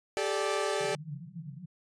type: chord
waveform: sawtooth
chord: G suspended second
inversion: none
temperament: equal with one note detuned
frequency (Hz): 392 / 432.7 / 587.3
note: G4 / A4 / D5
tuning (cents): 0 / -29 / 0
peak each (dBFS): -29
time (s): 0.17-0.95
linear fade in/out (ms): 0
type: band-pass noise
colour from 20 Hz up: white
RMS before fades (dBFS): -43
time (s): 0.8-1.66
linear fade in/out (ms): 10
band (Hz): 140 to 170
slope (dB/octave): 96
effects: resampled to 22050 Hz